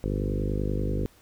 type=harmonic tone with a mistuned harmonic; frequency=50.3 Hz; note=G1; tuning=45 cents sharp; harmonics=1 / 2 / 3 / 4 / 5 / 6 / 7 / 8 / 9 / 10; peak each=-29 / -32 / -34 / -35 / -36 / -37 / -37 / -38 / -39 / -39 dBFS; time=0.04-1.06 s; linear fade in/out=0 ms; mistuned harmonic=2; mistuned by=+29 cents; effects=pink hiss -58 dBFS RMS until 1.21 s